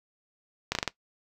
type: slowing click train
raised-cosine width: 0.2 ms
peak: -9 dBFS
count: 5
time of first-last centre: 0.72-0.877 s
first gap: 31 ms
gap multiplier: 1.16
effects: noise-tail reverb RT60 0.1 s tail -19 dB re dry